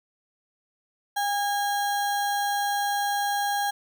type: tone with sample-and-hold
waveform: sine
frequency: 810 Hz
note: G#5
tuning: 43 cents flat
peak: -23 dBFS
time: 1.16-3.71 s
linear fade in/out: 10 ms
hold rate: 2450 Hz
effects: none